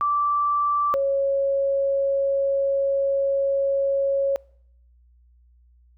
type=tone pair in turn; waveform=sine; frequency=1167 / 550.8 Hz; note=D6 / C#5; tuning=-11 / -11 cents; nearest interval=octave + minor second; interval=1300 cents; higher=first; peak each=-19 dBFS; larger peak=neither; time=0.01-0.94 / 0.94-4.36 s; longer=second; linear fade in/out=0 ms; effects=noise-tail reverb RT60 0.7 s tail -25 dB re dry + added 60 Hz sine -53 dBFS peak until 5.97 s